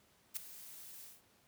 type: noise with ADSR envelope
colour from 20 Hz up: blue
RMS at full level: -37 dBFS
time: 0.34-1.22 s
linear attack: 26 ms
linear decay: 7 ms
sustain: -15 dB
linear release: 180 ms
effects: pink hiss -69 dBFS RMS until 1.47 s + high-pass 80 Hz 12 dB/octave